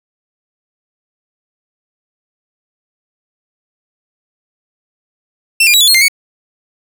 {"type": "tone with pitch steps", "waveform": "sawtooth", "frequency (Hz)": [2693, 2411, 3883, 3450, 4272, 2098, 2227], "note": ["E7", "D7", "B7", "A7", "C8", "C7", "C#7"], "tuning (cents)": [36, 45, -30, -35, 35, 4, 7], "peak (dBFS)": -3, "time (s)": [5.6, 6.083], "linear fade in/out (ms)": 5, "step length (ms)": 69, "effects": []}